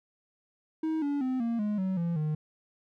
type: tone with pitch steps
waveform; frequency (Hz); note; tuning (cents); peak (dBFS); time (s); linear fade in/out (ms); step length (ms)
triangle; 317.3 / 286 / 257.7 / 232.3 / 209.3 / 188.67 / 170.04 / 153.25; D#4 / D4 / C4 / A#3 / G#3 / F#3 / F3 / D#3; +34 / -46 / -26 / -6 / +14 / +34 / -46 / -26; -25; 0.83-2.35; 5; 190
effects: none